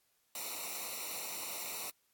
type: noise with comb filter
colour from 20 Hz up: white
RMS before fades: -41 dBFS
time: 0.35-1.9 s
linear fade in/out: 2 ms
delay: 0.61 ms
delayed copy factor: -0.9
effects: white hiss -75 dBFS RMS until 2.13 s + AAC 64 kbps